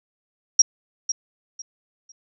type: tone with echo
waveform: sine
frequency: 5650 Hz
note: F8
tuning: 19 cents sharp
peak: -8 dBFS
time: 0.59-0.62 s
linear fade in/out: 5 ms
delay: 500 ms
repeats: 3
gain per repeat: -12 dB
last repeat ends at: 2.12 s
effects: none